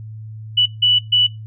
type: tone bursts at uneven times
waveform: sine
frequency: 2960 Hz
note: F#7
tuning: in tune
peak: -10 dBFS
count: 3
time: 0.57-0.66 / 0.82-0.99 / 1.12-1.27 s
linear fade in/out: 10 ms
effects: noise-tail reverb RT60 0.2 s tail -19 dB re dry + added 109 Hz sine -30 dBFS peak until 1.46 s